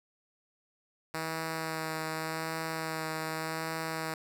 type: tone with vibrato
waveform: 5% pulse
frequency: 160 Hz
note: D#3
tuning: 49 cents sharp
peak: -22 dBFS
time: 1.14-4.14 s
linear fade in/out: 2 ms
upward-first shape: sine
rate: 0.86 Hz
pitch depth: 15 cents each way
effects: none